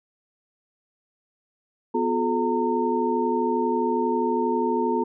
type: tone cluster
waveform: sine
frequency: 248 / 357.9 / 430.3 / 915 Hz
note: B3 / F4 / A4 / A#5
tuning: +7 / +42 / -39 / -32 cents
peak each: -26 dBFS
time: 1.94-5.04 s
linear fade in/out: 10 ms
effects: none